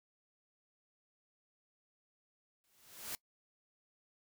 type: noise with exponential growth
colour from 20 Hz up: white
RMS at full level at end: -39 dBFS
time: 2.64-3.15 s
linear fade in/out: 0 ms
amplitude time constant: 110 ms
effects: noise-tail reverb RT60 0.1 s tail -23 dB re dry